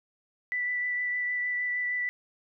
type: tone with vibrato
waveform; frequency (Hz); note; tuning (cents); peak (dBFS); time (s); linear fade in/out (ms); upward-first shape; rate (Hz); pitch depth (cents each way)
sine; 1975.5; B6; 0; -27; 0.52-2.09; 0; sine; 6.5; 11
effects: none